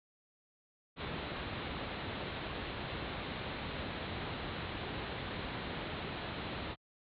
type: low-pass noise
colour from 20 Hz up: pink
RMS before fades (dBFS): -40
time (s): 0.96-6.76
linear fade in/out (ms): 50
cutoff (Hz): 4100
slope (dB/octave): 96
effects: high-pass 60 Hz 12 dB/octave